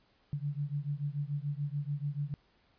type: beating tone pair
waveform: sine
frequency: 141.6 / 148.5 Hz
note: C#3 / D3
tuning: +37 / +20 cents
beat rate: 6.9 Hz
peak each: -35 / -36 dBFS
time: 0.33-2.34 s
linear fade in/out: 0 ms
effects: pink hiss -69 dBFS RMS until 2.78 s + resampled to 11025 Hz